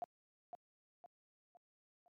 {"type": "tone with echo", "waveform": "sine", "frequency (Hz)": 703, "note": "F5", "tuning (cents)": 11, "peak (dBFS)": -38, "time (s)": [0.02, 0.04], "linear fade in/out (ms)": 0, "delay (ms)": 510, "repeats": 4, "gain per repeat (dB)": -7, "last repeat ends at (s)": 2.08, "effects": ["high-pass 150 Hz 12 dB/octave", "MP3 96 kbps"]}